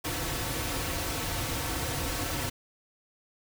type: noise with comb filter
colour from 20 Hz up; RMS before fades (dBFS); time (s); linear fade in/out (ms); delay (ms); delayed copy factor
pink; -32; 0.04-2.5; 10; 4.9; -0.65
effects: none